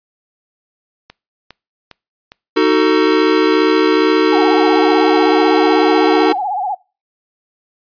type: click train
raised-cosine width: 0.2 ms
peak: -17 dBFS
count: 12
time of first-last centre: 1.1-5.572 s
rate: 2.46 Hz
type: chord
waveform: square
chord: D# diminished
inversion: none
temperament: just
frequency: 311.1 / 373.4 / 448 Hz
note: D#4 / F#4 / A4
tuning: 0 / +16 / +31 cents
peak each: -15 dBFS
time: 2.56-6.33 s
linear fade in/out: 10 ms
type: tone with vibrato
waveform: sine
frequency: 784 Hz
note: G5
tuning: in tune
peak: -16 dBFS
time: 4.32-6.75 s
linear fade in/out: 10 ms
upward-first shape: sine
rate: 16 Hz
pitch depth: 140 cents each way
effects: noise-tail reverb RT60 0.3 s tail -24 dB re dry + resampled to 11025 Hz